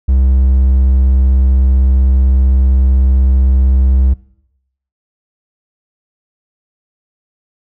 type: tone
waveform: triangle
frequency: 65.41 Hz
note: C2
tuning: in tune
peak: -5 dBFS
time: 0.08-4.14 s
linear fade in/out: 10 ms
effects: noise-tail reverb RT60 0.8 s tail -21 dB re dry